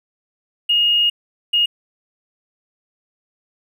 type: tone bursts at uneven times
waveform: triangle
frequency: 2859 Hz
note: F7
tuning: 40 cents sharp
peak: -9 dBFS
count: 2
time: 0.69-1.1 / 1.53-1.66 s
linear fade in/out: 10 ms
effects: tanh soft clip ceiling -11 dBFS